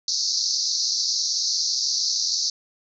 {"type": "band-pass noise", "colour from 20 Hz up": "pink", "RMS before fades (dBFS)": -24, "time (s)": [0.08, 2.5], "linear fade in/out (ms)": 2, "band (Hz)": [4200, 6200], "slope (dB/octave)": 96, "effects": []}